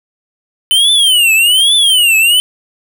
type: tone with vibrato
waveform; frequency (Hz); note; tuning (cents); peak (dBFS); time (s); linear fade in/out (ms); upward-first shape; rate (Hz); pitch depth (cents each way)
square; 3020; F#7; +35; -7; 0.71-2.4; 0; triangle; 1.2; 280
effects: none